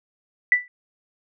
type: tone with exponential decay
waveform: sine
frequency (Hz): 1975.5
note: B6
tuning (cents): 0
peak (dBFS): -9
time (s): 0.52-0.68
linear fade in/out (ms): 1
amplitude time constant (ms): 33
effects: none